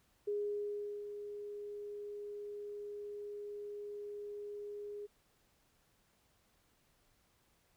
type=tone with ADSR envelope; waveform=sine; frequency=412.3 Hz; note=G#4; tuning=13 cents flat; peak=-33 dBFS; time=0.27-5.07 s; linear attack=10 ms; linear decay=760 ms; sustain=-9 dB; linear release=19 ms; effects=pink hiss -73 dBFS RMS until 7.76 s